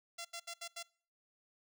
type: tone bursts at uneven times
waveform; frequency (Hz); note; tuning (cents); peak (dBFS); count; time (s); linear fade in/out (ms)
5% pulse; 683; F5; -39; -31; 5; 0.18-0.25 / 0.33-0.4 / 0.47-0.54 / 0.61-0.68 / 0.76-0.83; 10
effects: noise-tail reverb RT60 0.5 s tail -24 dB re dry